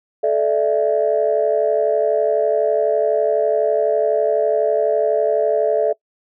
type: tone cluster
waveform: sine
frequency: 435.1 / 593 / 665 Hz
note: A4 / D5 / E5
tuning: -19 / +17 / +15 cents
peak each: -18 / -18 / -18 dBFS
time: 0.23-5.93 s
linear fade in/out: 10 ms
effects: noise-tail reverb RT60 0.1 s tail -24 dB re dry + tanh soft clip ceiling -6 dBFS